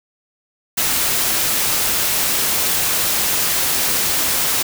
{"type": "noise", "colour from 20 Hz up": "white", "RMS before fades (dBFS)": -18, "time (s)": [0.77, 4.63], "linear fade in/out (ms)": 10, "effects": []}